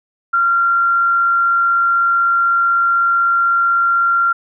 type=tone with frequency modulation; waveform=sine; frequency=1379 Hz; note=F6; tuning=22 cents flat; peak=-11 dBFS; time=0.33-4.33 s; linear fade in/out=10 ms; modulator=100 Hz; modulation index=0.2; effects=none